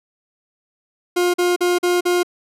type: tone bursts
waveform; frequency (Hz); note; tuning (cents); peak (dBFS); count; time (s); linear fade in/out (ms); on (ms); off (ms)
40% pulse; 354.9; F4; +28; -14; 5; 1.16-2.232; 10; 180; 43
effects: resampled to 32000 Hz